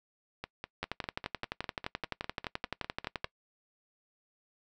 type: two click trains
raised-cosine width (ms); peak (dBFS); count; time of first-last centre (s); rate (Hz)
0.3; -21 / -17; 15 / 29; 0.44-3.246 / 0.83-3.244; 4.99 / 11.6
effects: noise-tail reverb RT60 0.1 s tail -22 dB re dry